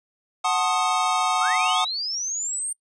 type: chord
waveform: square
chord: F# diminished seventh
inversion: none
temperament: equal with one note detuned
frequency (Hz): 740 / 880 / 1066.6 / 1244.5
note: F#5 / A5 / C6 / Eb6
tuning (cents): 0 / 0 / +33 / 0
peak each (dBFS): -25 / -28 / -29 / -25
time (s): 0.44-1.85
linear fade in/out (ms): 10
type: linear sweep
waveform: sine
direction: up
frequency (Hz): 1244.5 to 8870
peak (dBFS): -25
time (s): 1.41-2.73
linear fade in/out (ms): 5
effects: noise-tail reverb RT60 0.1 s tail -25 dB re dry + resampled to 22050 Hz